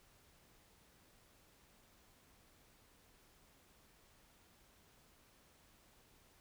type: silence
effects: pink hiss -68 dBFS RMS until 6.4 s